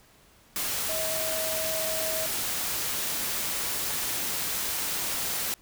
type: tone in noise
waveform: sine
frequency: 639 Hz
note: D#5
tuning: 46 cents sharp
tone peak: -32 dBFS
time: 0.89-2.26 s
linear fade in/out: 0 ms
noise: white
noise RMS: -30 dBFS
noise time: 0.56-5.54 s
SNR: -5 dB
effects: pink hiss -58 dBFS RMS until 5.61 s